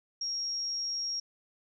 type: tone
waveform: sine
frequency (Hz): 5588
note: F8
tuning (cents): 0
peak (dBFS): -31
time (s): 0.21-1.2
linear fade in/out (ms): 5
effects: none